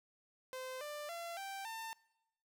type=tone with pitch steps; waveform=sawtooth; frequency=516 / 592.7 / 680.9 / 782.1 / 898.4 Hz; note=C5 / D5 / F5 / G5 / A5; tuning=-24 / +16 / -44 / -4 / +36 cents; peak=-39 dBFS; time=0.53-1.93 s; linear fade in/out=0 ms; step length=280 ms; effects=noise-tail reverb RT60 0.9 s tail -22 dB re dry